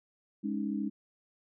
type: chord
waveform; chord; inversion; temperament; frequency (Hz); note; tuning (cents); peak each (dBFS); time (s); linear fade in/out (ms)
sine; Ab suspended fourth; none; equal; 207.7 / 277.2 / 311.1; Ab3 / Db4 / Eb4; 0 / 0 / 0; -33 / -36 / -37; 0.43-0.9; 20
effects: none